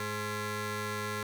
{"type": "ring-modulated tone", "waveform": "15% pulse", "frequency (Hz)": 315.3, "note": "D#4", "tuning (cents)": 23, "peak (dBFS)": -24, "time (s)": [0, 1.23], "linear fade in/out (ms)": 2, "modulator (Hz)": 735, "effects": []}